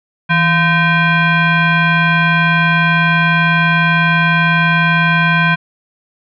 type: tone with frequency modulation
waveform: sine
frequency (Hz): 694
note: F5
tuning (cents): -11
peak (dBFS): -9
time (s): 0.29-5.56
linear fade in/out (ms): 20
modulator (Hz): 858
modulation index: 2.1
effects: none